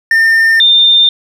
triangle / sine tone pair in turn, 1808 / 3608 Hz, A6 / A7, +47 / +43 cents, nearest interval octave, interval 1196 cents, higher second, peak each -4 dBFS, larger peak neither, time 0.11-0.6 / 0.6-1.09 s, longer neither, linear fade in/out 2 ms, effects none

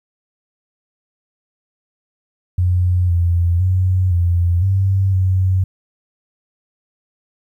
sine tone with pitch steps, 90 / 86.3 / 92.5 / 87 / 96.5 / 93.5 Hz, F#2 / F2 / F#2 / F2 / G2 / F#2, -47 / -20 / 0 / -6 / -27 / +19 cents, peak -12 dBFS, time 2.58-5.64 s, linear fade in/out 5 ms, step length 510 ms, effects 9-bit

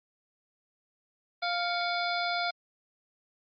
harmonic tone with a mistuned harmonic, 698.5 Hz, F5, in tune, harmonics 1 / 2 / 3 / 5 / 6 / 7, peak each -31 / -34 / -36 / -38 / -39 / -39 dBFS, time 1.42-2.51 s, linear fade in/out 10 ms, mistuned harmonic 3, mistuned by +110 cents, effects Opus 32 kbps

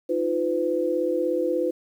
sine tone cluster, 314.5 / 351.1 / 505 Hz, D#4 / F4 / B4, +19 / +9 / +39 cents, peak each -28 / -26 / -24 dBFS, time 0.09-1.71 s, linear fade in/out 10 ms, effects 9-bit

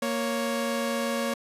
sawtooth tone pair together, 233.1 / 554.4 Hz, A#3 / C#5, 0 / 0 cents, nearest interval octave + minor third, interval 1500 cents, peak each -25 dBFS, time 0.02-1.34 s, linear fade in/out 5 ms, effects resampled to 32000 Hz

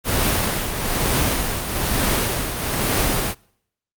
pink noise with tremolo, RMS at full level -18 dBFS, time 0.04-3.35 s, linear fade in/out 50 ms, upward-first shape triangle, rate 1.1 Hz, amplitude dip 60%, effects noise-tail reverb RT60 0.7 s tail -26 dB re dry + Opus 32 kbps

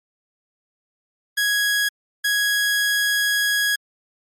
sawtooth tone bursts at uneven times, 1661.2 Hz, G#6, in tune, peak -14 dBFS, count 2, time 1.37-1.89 / 2.24-3.76 s, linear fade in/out 10 ms, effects MP3 64 kbps

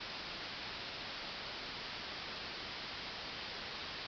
white low-pass noise, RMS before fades -45 dBFS, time 0-4.07 s, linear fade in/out 10 ms, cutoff 5200 Hz, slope 96 dB/octave, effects none

